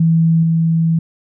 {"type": "tone with level steps", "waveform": "sine", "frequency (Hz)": 163.9, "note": "E3", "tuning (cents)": -10, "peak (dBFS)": [-9, -11], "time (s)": [0, 0.99], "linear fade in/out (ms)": 5, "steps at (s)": 0.43, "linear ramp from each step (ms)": 2, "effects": []}